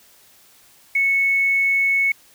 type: tone with quantisation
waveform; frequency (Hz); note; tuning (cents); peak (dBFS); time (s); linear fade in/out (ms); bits
sine; 2206; C#7; -9; -15; 0.95-2.12; 5; 7
effects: white hiss -52 dBFS RMS until 2.34 s